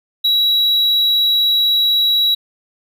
triangle tone, 3888 Hz, B7, 28 cents flat, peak -10 dBFS, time 0.24-2.35 s, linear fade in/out 10 ms, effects none

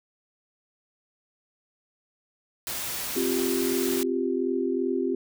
white noise, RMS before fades -32 dBFS, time 2.67-4.03 s, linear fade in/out 0 ms
sine chord, C suspended fourth, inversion none, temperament equal, 261.6 / 349.2 / 392 Hz, C4 / F4 / G4, 0 / 0 / 0 cents, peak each -28 dBFS, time 3.16-5.15 s, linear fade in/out 5 ms
effects none

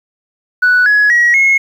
sine tone with pitch steps, 1481 / 1681.7 / 1909.6 / 2168 Hz, F#6 / G#6 / A#6 / C#7, +1 / +21 / +41 / -39 cents, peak -5 dBFS, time 0.62-1.58 s, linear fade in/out 10 ms, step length 240 ms, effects tanh soft clip ceiling -4 dBFS + 7-bit

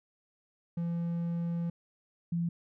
triangle / sine tone pair in turn, 170 / 170 Hz, F3 / F3, -46 / -46 cents, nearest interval unison, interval 0 cents, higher neither, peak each -28 dBFS, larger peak neither, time 0.77-1.7 / 2.32-2.49 s, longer first, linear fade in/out 5 ms, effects none

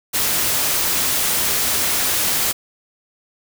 white noise, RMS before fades -19 dBFS, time 0.13-2.53 s, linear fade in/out 20 ms, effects none

